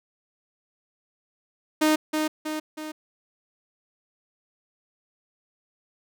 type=tone with echo; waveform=sawtooth; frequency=308.8 Hz; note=D#4; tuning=13 cents flat; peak=-14 dBFS; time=1.81-1.96 s; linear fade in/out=10 ms; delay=320 ms; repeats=3; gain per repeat=-5 dB; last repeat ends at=2.92 s; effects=none